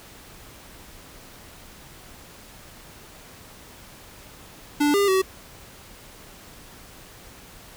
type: tone with pitch steps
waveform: square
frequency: 292.6 / 401.8 / 379.3 Hz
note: D4 / G4 / F#4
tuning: -6 / +43 / +43 cents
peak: -18 dBFS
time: 4.8-5.22 s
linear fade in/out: 10 ms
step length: 140 ms
effects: pink hiss -46 dBFS RMS until 7.76 s